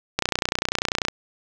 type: click train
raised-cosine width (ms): 0.2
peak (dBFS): -3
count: 28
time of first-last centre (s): 0.19-1.084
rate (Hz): 30.2
effects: none